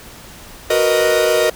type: chord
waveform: 45% pulse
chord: B major seventh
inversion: second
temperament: equal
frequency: 370 / 466.2 / 493.9 / 622.3 Hz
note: F#4 / A#4 / B4 / D#5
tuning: 0 / 0 / 0 / 0 cents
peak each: -21 / -17 / -21 / -16 dBFS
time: 0.7-1.5 s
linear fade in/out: 5 ms
effects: pink hiss -38 dBFS RMS until 1.55 s